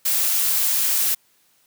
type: noise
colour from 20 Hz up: blue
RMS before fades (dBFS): -20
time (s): 0.05-1.15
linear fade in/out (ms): 10
effects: white hiss -61 dBFS RMS until 1.66 s + high-pass 80 Hz 12 dB/octave